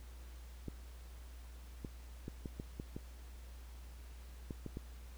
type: clicks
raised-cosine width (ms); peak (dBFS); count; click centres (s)
3; -29; 10; 0.683 / 1.848 / 2.281 / 2.458 / 2.599 / 2.799 / 2.965 / 4.508 / 4.663 / 4.771
effects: added 60 Hz sine -49 dBFS peak until 5.17 s + pink hiss -62 dBFS RMS until 5.17 s